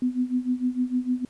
sine tone with tremolo, 250.8 Hz, B3, 27 cents sharp, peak -19 dBFS, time 0.02-1.25 s, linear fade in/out 2 ms, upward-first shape sine, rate 6.6 Hz, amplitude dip 85%, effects pink hiss -58 dBFS RMS until 1.29 s + resampled to 24000 Hz

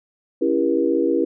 sine chord, C# diminished seventh, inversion none, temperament just, 277.2 / 332.6 / 399.1 / 479 Hz, C#4 / E4 / G4 / Bb4, 0 / +16 / +31 / +47 cents, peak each -23 / -20 / -23 / -22 dBFS, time 0.41-1.25 s, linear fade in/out 10 ms, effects none

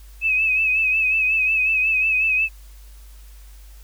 sine tone with vibrato, 2572 Hz, E7, 43 cents flat, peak -16 dBFS, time 0.21-2.49 s, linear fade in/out 50 ms, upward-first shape sine, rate 5.5 Hz, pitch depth 52 cents each way, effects added 50 Hz sine -40 dBFS peak until 3.83 s + white hiss -53 dBFS RMS until 3.83 s

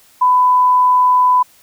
sine tone, 1000 Hz, B5, 21 cents sharp, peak -8 dBFS, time 0.21-1.43 s, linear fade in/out 10 ms, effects white hiss -49 dBFS RMS until 1.62 s

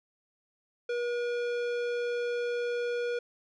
sine tone with tanh clipping, 480.8 Hz, B4, 46 cents flat, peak -31 dBFS, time 0.89-3.19 s, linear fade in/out 5 ms, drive 16 dB, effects none

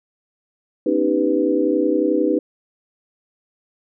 sine tone cluster, 248.4 / 280.2 / 311.2 / 391.5 / 494.9 Hz, B3 / C#4 / D#4 / G4 / B4, +10 / +19 / 0 / -2 / +4 cents, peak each -28 / -23 / -19 / -22 / -21 dBFS, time 0.86-2.39 s, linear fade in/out 5 ms, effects none

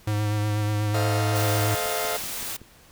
square tone with vibrato, 105.2 Hz, G#2, 23 cents sharp, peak -23 dBFS, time 0.07-1.75 s, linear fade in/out 5 ms, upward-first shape sine, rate 8.2 Hz, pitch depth 22 cents each way
sawtooth chord, F dominant seventh, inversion first, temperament just, 436.5 / 523.8 / 628.6 / 698.5 Hz, A4 / C5 / Eb5 / F5, -14 / +2 / +18 / 0 cents, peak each -28 / -30 / -28 / -26 dBFS, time 0.94-2.17 s, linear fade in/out 5 ms
white noise, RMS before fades -32 dBFS, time 1.35-2.57 s, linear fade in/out 10 ms
click train, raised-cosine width 3 ms, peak -31 dBFS, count 5, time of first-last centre 1.86-2.616 s, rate 5.29 Hz
effects pink hiss -53 dBFS RMS until 2.91 s

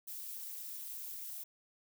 violet noise with amplitude modulation, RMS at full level -41 dBFS, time 0.07-1.44 s, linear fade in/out 10 ms, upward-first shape sine, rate 228 Hz, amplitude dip 80%, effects none

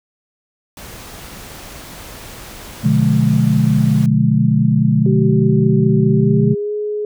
pink noise, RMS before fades -34 dBFS, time 0.77-4.06 s, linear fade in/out 2 ms
sine chord, B diminished seventh, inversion none, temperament just, 123.47 / 148.16 / 177.8 / 213.4 Hz, B2 / D3 / F3 / Ab3, 0 / +16 / +31 / +47 cents, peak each -16 / -15 / -19 / -15 dBFS, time 2.83-6.55 s, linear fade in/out 20 ms
sine tone with pitch glide, 382.4 to 419.4 Hz, G4 to G#4, -43 to +17 cents, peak -18 dBFS, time 5.06-7.05 s, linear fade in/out 2 ms, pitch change +160 cents, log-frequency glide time 6.08-6.73 s
effects none

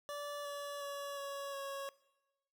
25% pulse tone with pitch steps, 580 / 573 / 566.1 / 559.3 / 552.5 Hz, D5 / D5 / C#5 / C#5 / C#5, -22 / -43 / +36 / +15 / -6 cents, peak -37 dBFS, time 0.09-1.89 s, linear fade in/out 0 ms, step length 360 ms, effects noise-tail reverb RT60 1.0 s tail -20 dB re dry

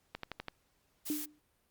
click train, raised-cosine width 0.3 ms, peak -23 dBFS, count 5, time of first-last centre 0.15-0.483 s, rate 12 Hz
blue noise, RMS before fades -40 dBFS, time 1.05-1.26 s, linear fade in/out 20 ms
sine tone with exponential decay, 300.1 Hz, D4, 38 cents sharp, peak -29 dBFS, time 1.1-1.39 s, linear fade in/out 1 ms, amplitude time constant 61 ms
effects pink hiss -74 dBFS RMS until 1.7 s + Opus 48 kbps

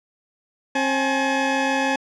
20% pulse tone pair together, 267.9 / 850 Hz, C4 / G#5, +41 / +40 cents, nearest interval octave + minor sixth, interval 1999 cents, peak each -17 dBFS, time 0.75-1.96 s, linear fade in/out 5 ms, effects low-pass 5000 Hz 12 dB/octave

